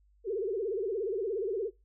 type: tone with vibrato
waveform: sine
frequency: 416.9 Hz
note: G#4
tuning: 7 cents sharp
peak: -29 dBFS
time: 0.24-1.71 s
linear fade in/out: 50 ms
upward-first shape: sine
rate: 17 Hz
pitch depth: 210 cents each way
effects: noise-tail reverb RT60 0.2 s tail -19 dB re dry + added 50 Hz sine -62 dBFS peak until 1.84 s